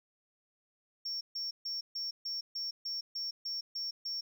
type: tone bursts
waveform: sine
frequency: 5480 Hz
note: F8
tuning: 34 cents flat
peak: -33 dBFS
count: 11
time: 1.05-4.21 s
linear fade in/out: 10 ms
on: 160 ms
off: 140 ms
effects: tanh soft clip ceiling -32 dBFS + 11-bit